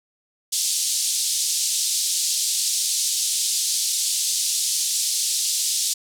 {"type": "band-pass noise", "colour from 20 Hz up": "white", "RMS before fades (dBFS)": -23, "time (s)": [0.52, 5.94], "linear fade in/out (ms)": 10, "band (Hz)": [3800, 9400], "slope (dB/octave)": 24, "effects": []}